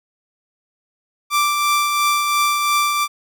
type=tone with tremolo; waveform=sawtooth; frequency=1174.7 Hz; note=D6; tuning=in tune; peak=-10 dBFS; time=1.3-3.08 s; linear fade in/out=50 ms; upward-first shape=triangle; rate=2.9 Hz; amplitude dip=40%; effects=none